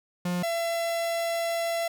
45% pulse tone pair in turn, 177.5 / 673.4 Hz, F3 / E5, +28 / +37 cents, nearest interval octave + major seventh, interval 2309 cents, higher second, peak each -26 dBFS, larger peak neither, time 0.25-0.43 / 0.43-1.88 s, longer second, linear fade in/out 5 ms, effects none

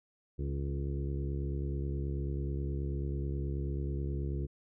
harmonic tone with a mistuned harmonic, 69.3 Hz, C#2, in tune, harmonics 1 / 2 / 3 / 4 / 5 / 6 / 7, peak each -34 / -37 / -47 / -46 / -43 / -48 / -54 dBFS, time 0.38-4.47 s, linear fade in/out 20 ms, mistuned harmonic 6, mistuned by +17 cents, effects none

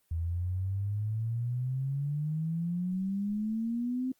sine exponential sweep, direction up, 81 to 261.4 Hz, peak -29 dBFS, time 0.11-4.12 s, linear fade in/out 5 ms, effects white hiss -72 dBFS RMS until 4.19 s + Opus 24 kbps

